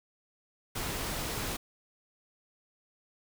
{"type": "noise", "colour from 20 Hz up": "pink", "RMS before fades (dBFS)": -35, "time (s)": [0.75, 1.57], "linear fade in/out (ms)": 10, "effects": []}